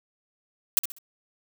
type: noise with echo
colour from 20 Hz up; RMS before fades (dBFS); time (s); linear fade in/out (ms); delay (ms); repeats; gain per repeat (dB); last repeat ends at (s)
blue; -19; 0.77-0.79; 0; 65; 3; -10; 0.985
effects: none